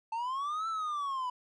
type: linear two-way sweep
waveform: triangle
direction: up then down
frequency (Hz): 880 to 1340 to 981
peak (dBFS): -30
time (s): 0.12-1.3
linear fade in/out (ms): 5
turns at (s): 0.68
effects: resampled to 22050 Hz + 12-bit